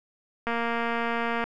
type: click train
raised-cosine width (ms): 0.5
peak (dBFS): -14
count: 227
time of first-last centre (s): 0.47-1.44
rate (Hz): 233
effects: none